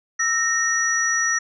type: tone cluster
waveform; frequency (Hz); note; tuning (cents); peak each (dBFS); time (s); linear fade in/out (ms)
sine; 1326 / 1847 / 5850; E6 / A#6 / F#8; +10 / -16 / -21; -27 / -21 / -22; 0.19-1.39; 10
effects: none